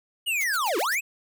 square linear two-way sweep, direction down then up, 2960 to 311.1 to 2657 Hz, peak -24 dBFS, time 0.26-1.01 s, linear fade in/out 20 ms, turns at 0.78 s
blue noise bursts, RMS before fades -34 dBFS, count 5, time 0.4-0.956 s, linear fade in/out 10 ms, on 44 ms, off 84 ms
effects none

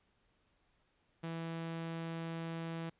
sawtooth tone, 165 Hz, E3, 2 cents sharp, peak -35 dBFS, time 1.23-2.9 s, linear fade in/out 10 ms, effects pink hiss -75 dBFS RMS until 2.99 s + resampled to 8000 Hz

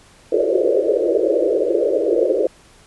white band-pass noise, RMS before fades -17 dBFS, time 0.32-2.47 s, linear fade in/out 5 ms, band 330 to 590 Hz, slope 96 dB/octave, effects pink hiss -49 dBFS RMS until 2.86 s + resampled to 24000 Hz

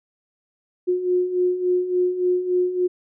sine beating tone pair, 358.8 / 362.3 Hz, F4 / F#4, +47 / -36 cents, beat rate 3.5 Hz, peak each -25 / -19 dBFS, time 0.87-2.88 s, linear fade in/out 20 ms, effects none

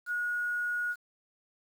sine tone with quantisation, 1449 Hz, F#6, 37 cents flat, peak -29 dBFS, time 0.06-0.96 s, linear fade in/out 50 ms, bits 9, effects none

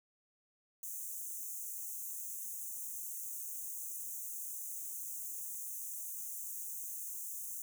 white high-pass noise, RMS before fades -43 dBFS, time 0.83-7.62 s, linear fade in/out 2 ms, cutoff 6100 Hz, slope 96 dB/octave, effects none

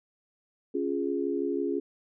sine chord, Db major, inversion none, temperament equal, 277.2 / 349.2 / 415.3 Hz, Db4 / F4 / Ab4, 0 / 0 / 0 cents, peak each -31 dBFS, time 0.74-1.8 s, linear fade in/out 10 ms, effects none

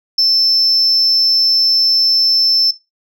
sine tone, 5310 Hz, E8, 12 cents sharp, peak -7 dBFS, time 0.18-2.71 s, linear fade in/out 5 ms, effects noise-tail reverb RT60 0.2 s tail -17 dB re dry + tanh soft clip ceiling -7 dBFS

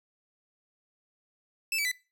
sawtooth tone with pitch steps, 2637 / 2296 / 1998.5 Hz, E7 / D7 / B6, 0 / -40 / +20 cents, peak -24 dBFS, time 1.72-1.915 s, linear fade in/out 2 ms, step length 65 ms, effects noise-tail reverb RT60 0.3 s tail -21 dB re dry

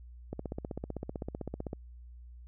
click train, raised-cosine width 2 ms, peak -23 dBFS, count 23, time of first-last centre 0.33-1.731 s, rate 15.7 Hz, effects added 60 Hz sine -47 dBFS peak until 2.47 s

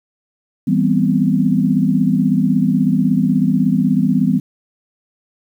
sine chord, C major seventh, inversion first, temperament just, 163.52 / 196.22 / 245.3 / 261.6 Hz, E3 / G3 / B3 / C4, -14 / +2 / -12 / 0 cents, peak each -18 / -16 / -17 / -19 dBFS, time 0.67-4.4 s, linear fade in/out 10 ms, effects 8-bit

